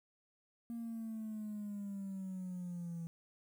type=linear sweep; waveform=triangle; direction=down; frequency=234.4 to 165.7 Hz; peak=-37 dBFS; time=0.7-3.07 s; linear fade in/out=0 ms; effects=tanh soft clip ceiling -36 dBFS + 11-bit